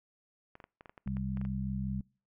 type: clicks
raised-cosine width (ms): 0.5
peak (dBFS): -34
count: 12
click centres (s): 0.554 / 0.602 / 0.641 / 0.809 / 0.858 / 0.895 / 0.978 / 1.076 / 1.169 / 1.372 / 1.414 / 1.451
type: harmonic tone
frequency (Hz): 65.41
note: C2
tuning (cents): 0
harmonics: 1 / 2 / 3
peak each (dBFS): -39 / -37 / -35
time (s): 1.06-2.01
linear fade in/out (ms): 5
effects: noise-tail reverb RT60 0.4 s tail -26 dB re dry